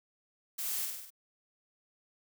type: noise with echo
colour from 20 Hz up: blue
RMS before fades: -37 dBFS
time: 0.58-0.86 s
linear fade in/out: 10 ms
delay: 49 ms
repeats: 5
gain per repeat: -3 dB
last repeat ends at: 1.105 s
effects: none